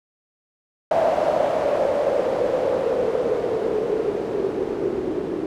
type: noise with low-pass filter sweep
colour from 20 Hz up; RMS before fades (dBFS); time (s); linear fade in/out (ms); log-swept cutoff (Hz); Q
blue; -22; 0.91-5.46; 2; 650 to 350; 6.7
effects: none